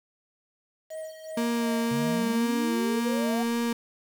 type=tone with tremolo; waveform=triangle; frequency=633 Hz; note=D#5; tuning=30 cents sharp; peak=-31 dBFS; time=0.9-2.36 s; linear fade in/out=10 ms; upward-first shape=sine; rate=2.7 Hz; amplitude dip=75%
type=tone with vibrato; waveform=35% pulse; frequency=233.1 Hz; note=A#3; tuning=in tune; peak=-23 dBFS; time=1.37-3.73 s; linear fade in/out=5 ms; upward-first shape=sine; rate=1.9 Hz; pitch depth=15 cents each way
type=exponential sweep; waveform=sine; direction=up; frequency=133 to 740 Hz; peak=-31 dBFS; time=1.91-3.43 s; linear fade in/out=5 ms
effects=8-bit

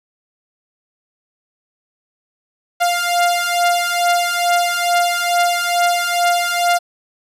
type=beating tone pair; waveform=sawtooth; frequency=698.5 / 700.8 Hz; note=F5 / F5; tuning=0 / +6 cents; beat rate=2.3 Hz; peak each=-14 / -13 dBFS; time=2.8-6.79 s; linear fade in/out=20 ms; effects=resampled to 32000 Hz

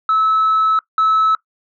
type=tone pair in turn; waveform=sine; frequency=1300 / 1300 Hz; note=E6 / E6; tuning=-24 / -24 cents; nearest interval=unison; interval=0 cents; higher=neither; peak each=-10 / -9 dBFS; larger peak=second; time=0.09-0.79 / 0.98-1.35 s; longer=first; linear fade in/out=2 ms; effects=noise-tail reverb RT60 0.1 s tail -20 dB re dry + tanh soft clip ceiling -9 dBFS

